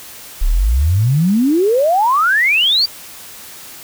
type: exponential sweep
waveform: sine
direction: up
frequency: 31.5 to 4768 Hz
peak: -10 dBFS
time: 0.41-2.86 s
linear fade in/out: 10 ms
effects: white hiss -35 dBFS RMS until 3.83 s